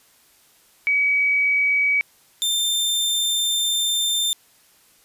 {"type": "tone pair in turn", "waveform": ["sine", "sawtooth"], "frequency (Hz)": [2272, 3586], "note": ["C#7", "A7"], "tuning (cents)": [42, 32], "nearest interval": "minor sixth", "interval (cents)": 790, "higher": "second", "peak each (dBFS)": -16, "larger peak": "neither", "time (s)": [[0.87, 2.01], [2.42, 4.33]], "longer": "second", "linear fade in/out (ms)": 0, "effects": ["white hiss -56 dBFS RMS until 5.04 s", "resampled to 32000 Hz"]}